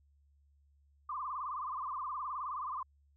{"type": "tone with vibrato", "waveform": "sine", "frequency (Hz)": 1108.7, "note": "C#6", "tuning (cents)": 0, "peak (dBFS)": -36, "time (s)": [1.09, 2.83], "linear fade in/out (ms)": 5, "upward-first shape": "sine", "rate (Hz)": 19, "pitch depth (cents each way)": 170, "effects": ["added 71 Hz sine -65 dBFS peak until 3.16 s"]}